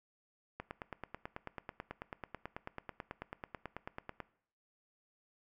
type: click train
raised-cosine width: 0.5 ms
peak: -26 dBFS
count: 34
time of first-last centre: 0.6-4.203 s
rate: 9.16 Hz
effects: noise-tail reverb RT60 0.6 s tail -19 dB re dry